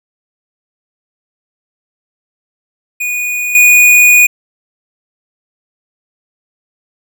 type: tone with level steps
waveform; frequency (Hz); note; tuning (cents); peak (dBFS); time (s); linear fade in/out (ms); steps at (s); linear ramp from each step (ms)
square; 2461; D#7; -20; -15 / -4; 3-4.27; 10; 3.55; 2
effects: none